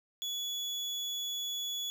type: tone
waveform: 35% pulse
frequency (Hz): 3400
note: G#7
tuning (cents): +40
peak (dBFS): -32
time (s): 0.22-1.9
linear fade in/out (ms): 0
effects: none